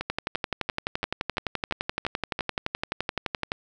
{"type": "two click trains", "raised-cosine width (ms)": 0.3, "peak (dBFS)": [-13, -10], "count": [8, 41], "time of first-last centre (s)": [[0.01, 2.391], [0.1, 3.519]], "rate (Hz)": [2.94, 11.7], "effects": []}